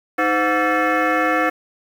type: tone with frequency modulation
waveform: sine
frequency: 513 Hz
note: C5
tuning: 34 cents flat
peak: -14 dBFS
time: 0.18-1.5 s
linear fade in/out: 10 ms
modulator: 413 Hz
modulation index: 3.8
effects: tanh soft clip ceiling -10 dBFS + 7-bit